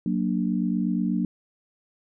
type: chord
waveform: sine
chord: Gb augmented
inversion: none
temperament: equal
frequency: 185 / 233.1 / 293.7 Hz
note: Gb3 / Bb3 / D4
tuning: 0 / 0 / 0 cents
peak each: -25 / -26 / -29 dBFS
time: 0.06-1.25 s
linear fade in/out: 2 ms
effects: none